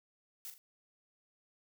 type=noise with echo; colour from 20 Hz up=blue; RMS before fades=-45 dBFS; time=0.45-0.5 s; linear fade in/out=0 ms; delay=40 ms; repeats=2; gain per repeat=-8 dB; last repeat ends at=0.58 s; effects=none